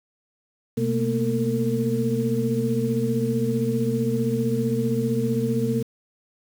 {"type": "tone cluster", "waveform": "sine", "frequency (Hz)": [125.9, 223.1, 238.5, 453.1], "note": ["B2", "A3", "A#3", "A#4"], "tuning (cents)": [34, 24, 40, -49], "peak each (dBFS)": -26, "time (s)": [0.77, 5.83], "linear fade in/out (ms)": 10, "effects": ["7-bit"]}